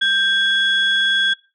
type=tone pair together; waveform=sine; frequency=1580 / 3358 Hz; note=G6 / G#7; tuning=+13 / +18 cents; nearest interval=octave + minor second; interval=1305 cents; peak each=-16 dBFS; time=0.01-1.34 s; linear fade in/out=10 ms; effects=noise-tail reverb RT60 0.3 s tail -20 dB re dry + tanh soft clip ceiling -8 dBFS